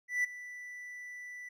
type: tone with ADSR envelope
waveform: triangle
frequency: 1975.5 Hz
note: B6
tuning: in tune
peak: -24 dBFS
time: 0.08-1.49 s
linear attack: 160 ms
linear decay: 12 ms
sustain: -17 dB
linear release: 7 ms
effects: none